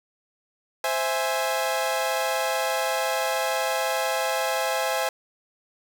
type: chord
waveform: sawtooth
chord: C augmented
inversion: none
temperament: equal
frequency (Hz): 523.3 / 659.3 / 830.6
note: C5 / E5 / G#5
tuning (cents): 0 / 0 / 0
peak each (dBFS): -24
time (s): 0.84-5.09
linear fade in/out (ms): 2
effects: none